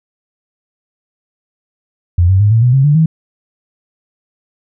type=tone with pitch steps; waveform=sine; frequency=87.31 / 95.21 / 103.83 / 113.23 / 123.47 / 134.65 / 146.84 / 160.13 Hz; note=F2 / G2 / G#2 / A#2 / B2 / C#3 / D3 / E3; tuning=0 / -50 / 0 / -50 / 0 / -50 / 0 / -50 cents; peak=-6 dBFS; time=2.18-3.06 s; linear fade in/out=5 ms; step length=110 ms; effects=none